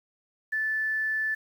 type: tone with quantisation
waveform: sine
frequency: 1750 Hz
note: A6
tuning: 10 cents flat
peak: -25 dBFS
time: 0.52-1.35 s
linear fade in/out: 10 ms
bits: 9
effects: none